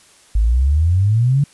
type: exponential sweep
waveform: sine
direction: up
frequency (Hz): 50.6 to 146.83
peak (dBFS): -11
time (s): 0.35-1.44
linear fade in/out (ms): 5
effects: white hiss -49 dBFS RMS until 1.53 s + resampled to 24000 Hz